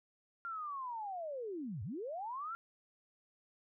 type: linear two-way sweep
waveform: sine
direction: down then up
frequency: 1396.9 to 87.31 to 1396.9 Hz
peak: -39 dBFS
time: 0.45-2.55 s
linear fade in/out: 0 ms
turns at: 1.83 s
effects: none